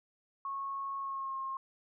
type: tone with pitch glide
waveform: sine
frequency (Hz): 1097 to 1071.3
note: C#6 to C6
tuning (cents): -18 to +41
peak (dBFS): -35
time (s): 0.45-1.57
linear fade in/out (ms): 2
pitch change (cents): -41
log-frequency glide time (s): 0.99-1.37
effects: none